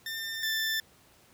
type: tone pair in turn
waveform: 20% pulse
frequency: 1798 / 1771.2 Hz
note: A6 / A6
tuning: +37 / +11 cents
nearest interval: unison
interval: 26 cents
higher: first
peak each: -29 / -23 dBFS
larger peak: second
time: 0.06-0.43 / 0.43-0.8 s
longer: neither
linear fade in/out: 2 ms
effects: pink hiss -60 dBFS RMS until 1.33 s + high-pass 60 Hz 12 dB/octave